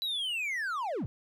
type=linear sweep; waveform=triangle; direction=down; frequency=3984 to 82.41 Hz; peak=-29 dBFS; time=0.02-1.06 s; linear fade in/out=0 ms; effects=none